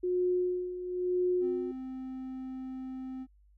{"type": "tone with tremolo", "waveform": "sine", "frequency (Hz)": 361.2, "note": "F#4", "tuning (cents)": -42, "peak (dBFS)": -25, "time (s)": [0.03, 1.72], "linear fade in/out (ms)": 10, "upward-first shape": "sine", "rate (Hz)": 1, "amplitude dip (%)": 70}
{"type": "tone", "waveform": "triangle", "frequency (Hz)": 260.2, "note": "C4", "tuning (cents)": -9, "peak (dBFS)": -35, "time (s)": [1.4, 3.27], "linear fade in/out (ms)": 50}
{"effects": ["added 50 Hz sine -59 dBFS peak until 3.57 s"]}